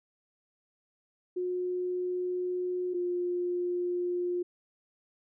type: tone pair in turn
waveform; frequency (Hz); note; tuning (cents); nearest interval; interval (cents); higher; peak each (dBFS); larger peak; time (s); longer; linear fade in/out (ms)
sine; 361.5 / 354.7; F#4 / F4; -40 / +27; unison; 33; first; -29 / -28; second; 1.36-2.94 / 2.94-4.43; first; 10
effects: none